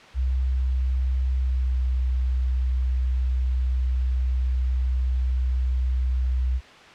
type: tone with pitch glide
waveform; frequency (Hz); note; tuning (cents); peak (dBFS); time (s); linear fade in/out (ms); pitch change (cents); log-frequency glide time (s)
sine; 64.2 to 63.24; C2 to B1; -32 to +42; -20; 0.14-6.61; 50; -26; 1.42-1.75
effects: white hiss -46 dBFS RMS until 6.94 s + low-pass 3000 Hz 12 dB/octave